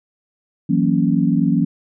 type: chord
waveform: sine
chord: F# dominant seventh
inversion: third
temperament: equal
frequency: 164.81 / 185 / 233.1 / 277.2 Hz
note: E3 / F#3 / A#3 / C#4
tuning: 0 / 0 / 0 / 0 cents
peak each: -19 dBFS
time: 0.69-1.65 s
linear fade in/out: 10 ms
effects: none